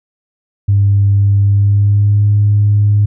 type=tone with pitch glide; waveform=sine; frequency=100.2 to 103.37 Hz; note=G2 to G#2; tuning=+38 to -8 cents; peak=-6 dBFS; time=0.68-3.06 s; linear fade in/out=10 ms; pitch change=+54 cents; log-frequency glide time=1.43-2.25 s; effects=tanh soft clip ceiling -2 dBFS